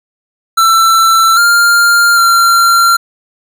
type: tone with pitch steps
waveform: square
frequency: 1338 / 1400 / 1375 Hz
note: E6 / F6 / F6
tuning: +25 / +4 / -27 cents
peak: -6 dBFS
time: 0.57-2.97 s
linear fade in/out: 10 ms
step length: 800 ms
effects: none

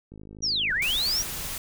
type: click train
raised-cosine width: 3 ms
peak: -31 dBFS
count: 31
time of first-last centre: 0.12-0.693 s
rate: 52.4 Hz
type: linear two-way sweep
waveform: sine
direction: down then up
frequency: 5920 to 1447 to 5920 Hz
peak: -23 dBFS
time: 0.42-1.23 s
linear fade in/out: 20 ms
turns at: 0.73 s
type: noise with tremolo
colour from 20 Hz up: brown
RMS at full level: -38 dBFS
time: 0.69-1.58 s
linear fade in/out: 10 ms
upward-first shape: triangle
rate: 16 Hz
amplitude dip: 60%
type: noise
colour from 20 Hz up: white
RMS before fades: -34 dBFS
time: 0.82-1.58 s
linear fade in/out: 2 ms
effects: none

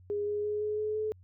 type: tone with pitch steps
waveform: sine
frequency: 411.3 / 415.1 / 419 / 422.9 / 426.8 / 430.8 Hz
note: G#4 / G#4 / G#4 / G#4 / G#4 / A4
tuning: -17 / -1 / +15 / +31 / +47 / -37 cents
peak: -29 dBFS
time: 0.1-1.12 s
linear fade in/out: 0 ms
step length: 170 ms
effects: added 91 Hz sine -53 dBFS peak until 1.23 s

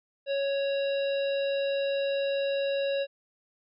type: harmonic tone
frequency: 554.4 Hz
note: C#5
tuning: in tune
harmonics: 1 / 3 / 5 / 7 / 9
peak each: -26 / -41 / -39 / -40 / -53 dBFS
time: 0.26-3.07 s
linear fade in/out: 50 ms
effects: none

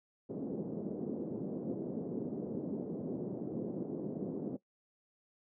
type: band-pass noise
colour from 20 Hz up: pink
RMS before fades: -39 dBFS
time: 0.29-4.57 s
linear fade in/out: 10 ms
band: 180 to 440 Hz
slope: 24 dB/octave
effects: noise-tail reverb RT60 0.1 s tail -17 dB re dry

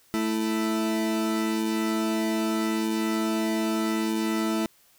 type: tone pair together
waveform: 40% pulse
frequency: 220 / 329.6 Hz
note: A3 / E4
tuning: 0 / 0 cents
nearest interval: perfect fifth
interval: 700 cents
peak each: -26 dBFS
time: 0.14-4.66 s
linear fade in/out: 0 ms
effects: white hiss -60 dBFS RMS until 4.98 s

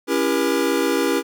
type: chord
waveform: square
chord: C# diminished seventh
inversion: none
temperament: just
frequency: 277.2 / 332.6 / 399.1 / 479 Hz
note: C#4 / E4 / G4 / Bb4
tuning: 0 / +16 / +31 / +47 cents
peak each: -24 dBFS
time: 0.07-1.23 s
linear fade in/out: 50 ms
effects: none

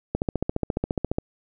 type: click train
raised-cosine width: 2 ms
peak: -10 dBFS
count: 16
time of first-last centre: 0.15-1.184 s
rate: 14.5 Hz
effects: none

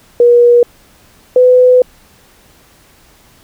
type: tone pair in turn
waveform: sine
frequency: 480 / 502.2 Hz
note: B4 / B4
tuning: -49 / +29 cents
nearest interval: minor second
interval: 78 cents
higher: second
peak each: -3 dBFS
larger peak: neither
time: 0.2-0.63 / 1.36-1.82 s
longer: second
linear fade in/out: 2 ms
effects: pink hiss -46 dBFS RMS until 3.43 s

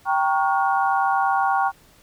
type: chord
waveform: sine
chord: G half-diminished seventh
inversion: none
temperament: equal with one note detuned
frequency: 784 / 932.3 / 1108.7 / 1427.9 Hz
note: G5 / Bb5 / Db6 / F6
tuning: 0 / 0 / 0 / +38 cents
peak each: -20 / -25 / -24 / -26 dBFS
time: 0.05-1.72 s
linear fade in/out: 50 ms
effects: pink hiss -54 dBFS RMS until 2.02 s

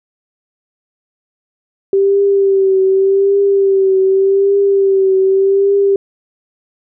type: tone with vibrato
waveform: sine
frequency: 390 Hz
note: G4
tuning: 9 cents flat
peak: -8 dBFS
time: 1.93-5.96 s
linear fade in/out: 2 ms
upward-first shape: triangle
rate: 0.85 Hz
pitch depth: 46 cents each way
effects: none

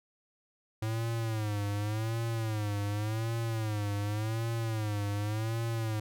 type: tone with vibrato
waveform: square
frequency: 108.4 Hz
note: A2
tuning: 25 cents flat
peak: -31 dBFS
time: 0.82-6 s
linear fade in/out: 5 ms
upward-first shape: sine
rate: 0.88 Hz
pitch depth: 110 cents each way
effects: none

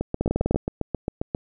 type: two click trains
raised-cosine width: 2 ms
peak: -9 / -11 dBFS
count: 8 / 11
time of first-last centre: 0.21-0.56 / 0.01-1.349 s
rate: 20 / 7.47 Hz
effects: none

